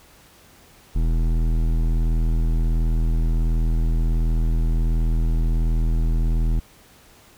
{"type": "tone with hard clipping", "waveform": "sine", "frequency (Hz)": 40.7, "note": "E1", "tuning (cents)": -21, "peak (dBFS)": -19, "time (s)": [0.95, 6.6], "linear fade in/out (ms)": 10, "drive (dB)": 13, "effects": ["pink hiss -51 dBFS RMS until 7.37 s"]}